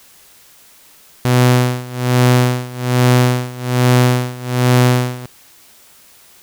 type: tone with tremolo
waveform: sawtooth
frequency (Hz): 124.7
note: B2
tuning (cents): +17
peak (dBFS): -4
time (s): 1.25-5.26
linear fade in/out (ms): 0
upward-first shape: sine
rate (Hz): 1.2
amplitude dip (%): 90
effects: white hiss -46 dBFS RMS until 6.42 s